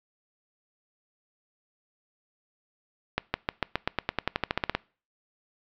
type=accelerating click train; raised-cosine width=0.3 ms; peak=-8 dBFS; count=17; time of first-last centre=3.18-4.75 s; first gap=160 ms; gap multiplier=0.93; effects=noise-tail reverb RT60 0.4 s tail -24 dB re dry + low-pass 4000 Hz 12 dB/octave